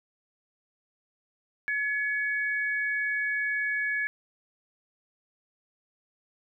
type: tone pair together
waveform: sine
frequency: 1701.8 / 2240 Hz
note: G#6 / C#7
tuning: +42 / +18 cents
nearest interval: perfect fourth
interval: 476 cents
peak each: -27 / -32 dBFS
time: 1.68-4.07 s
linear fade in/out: 0 ms
effects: none